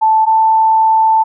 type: tone pair in turn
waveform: sine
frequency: 878 / 884.6 Hz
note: A5 / A5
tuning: -4 / +9 cents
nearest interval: unison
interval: 13 cents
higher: second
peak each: -7 dBFS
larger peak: neither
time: 0.01-0.26 / 0.26-1.24 s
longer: second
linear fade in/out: 20 ms
effects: none